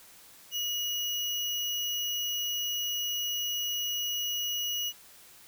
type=tone with sample-and-hold; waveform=sine; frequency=2900 Hz; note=F#7; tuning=35 cents flat; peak=-29 dBFS; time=0.51-4.93 s; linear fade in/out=50 ms; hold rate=8820 Hz; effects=white hiss -54 dBFS RMS until 5.47 s